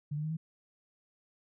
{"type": "tone with pitch steps", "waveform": "sine", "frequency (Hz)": [146.83, 151.39, 156.1, 160.95], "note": ["D3", "D#3", "D#3", "E3"], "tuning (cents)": [0, -47, 6, -41], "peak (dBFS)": -32, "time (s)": [0.11, 0.37], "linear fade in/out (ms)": 10, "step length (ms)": 65, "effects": []}